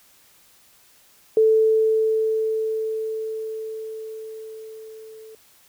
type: tone with level ramp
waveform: sine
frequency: 440 Hz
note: A4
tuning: in tune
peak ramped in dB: -12 to -40 dBFS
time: 1.37-5.35 s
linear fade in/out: 2 ms
effects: white hiss -55 dBFS RMS until 5.68 s